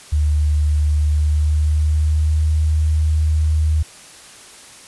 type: tone with pitch glide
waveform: sine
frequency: 75 to 77.56 Hz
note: D2 to D#2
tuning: +37 to -5 cents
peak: -13 dBFS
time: 0.12-3.83 s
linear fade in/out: 10 ms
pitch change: +58 cents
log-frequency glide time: 1-2.51 s
effects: white hiss -41 dBFS RMS until 4.87 s + resampled to 24000 Hz